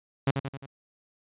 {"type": "tone with echo", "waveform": "sawtooth", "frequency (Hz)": 136.8, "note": "C#3", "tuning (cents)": -23, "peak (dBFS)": -17, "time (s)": [0.27, 0.31], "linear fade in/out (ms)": 5, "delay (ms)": 88, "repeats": 4, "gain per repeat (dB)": -5, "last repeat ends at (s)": 0.662, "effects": ["resampled to 8000 Hz"]}